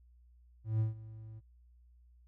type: tone with ADSR envelope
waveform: triangle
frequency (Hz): 110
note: A2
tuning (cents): 0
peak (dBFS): -25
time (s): 0.64-1.41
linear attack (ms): 160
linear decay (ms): 140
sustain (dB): -19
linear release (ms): 30
effects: noise-tail reverb RT60 0.1 s tail -23 dB re dry + added 60 Hz sine -59 dBFS peak until 2.27 s